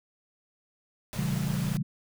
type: noise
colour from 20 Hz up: pink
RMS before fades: -39 dBFS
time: 1.13-1.77 s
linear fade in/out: 0 ms
type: chord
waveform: sine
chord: B diminished seventh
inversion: none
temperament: equal with one note detuned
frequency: 123.47 / 146.83 / 179.01 / 207.7 Hz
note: B2 / D3 / F3 / Ab3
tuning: 0 / 0 / +43 / 0 cents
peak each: -34 / -30 / -32 / -34 dBFS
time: 1.16-1.83 s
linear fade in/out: 10 ms
effects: none